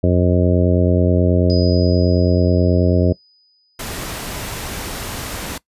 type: harmonic tone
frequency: 89.3 Hz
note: F2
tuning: 39 cents sharp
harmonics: 1 / 2 / 3 / 4 / 5 / 6 / 7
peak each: -15 / -18 / -20 / -21 / -22 / -23 / -23 dBFS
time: 0.03-3.13 s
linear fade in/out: 10 ms
type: tone with exponential decay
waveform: sine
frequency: 4978 Hz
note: D#8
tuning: in tune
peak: -24 dBFS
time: 1.5-4.17 s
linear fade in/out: 0 ms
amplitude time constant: 580 ms
type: noise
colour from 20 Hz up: pink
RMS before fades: -27 dBFS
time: 3.79-5.58 s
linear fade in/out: 5 ms
effects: noise-tail reverb RT60 0.1 s tail -20 dB re dry + resampled to 32000 Hz